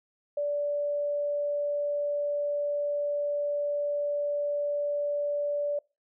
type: tone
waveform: sine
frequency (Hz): 581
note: D5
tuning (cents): -19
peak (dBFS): -26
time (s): 0.37-5.79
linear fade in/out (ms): 5
effects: noise-tail reverb RT60 0.3 s tail -25 dB re dry